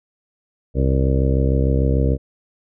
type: harmonic tone with a mistuned harmonic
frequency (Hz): 66.7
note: C2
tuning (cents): +34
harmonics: 1 / 2 / 3 / 4 / 5 / 6 / 7 / 8 / 9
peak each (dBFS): -17 / -20 / -27 / -25 / -29 / -31 / -25 / -32 / -32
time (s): 0.74-2.18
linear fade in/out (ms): 50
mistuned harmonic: 9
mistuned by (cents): -23
effects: none